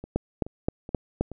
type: two click trains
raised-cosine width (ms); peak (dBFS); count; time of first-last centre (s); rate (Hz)
2; -24 / -10; 4 / 5; 0.04-1.317 / 0.16-1.21; 2.35 / 3.81
effects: none